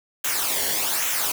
white noise with flanger, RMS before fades -24 dBFS, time 0.24-1.32 s, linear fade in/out 5 ms, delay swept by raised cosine 0.21 to 0.81 ms, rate 1.2 Hz, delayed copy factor -0.65, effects none

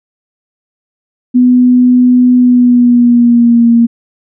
sine tone with pitch glide, 248.8 to 233.5 Hz, B3 to A#3, +13 to +3 cents, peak -3 dBFS, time 1.34-3.87 s, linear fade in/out 20 ms, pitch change -110 cents, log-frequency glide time 2.36-3.68 s, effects none

